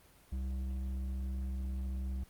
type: tone with hard clipping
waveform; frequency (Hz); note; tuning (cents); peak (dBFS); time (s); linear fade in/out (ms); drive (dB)
triangle; 65.41; C2; 0; -36; 0.32-2.24; 5; 11
effects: pink hiss -62 dBFS RMS until 2.29 s + Opus 32 kbps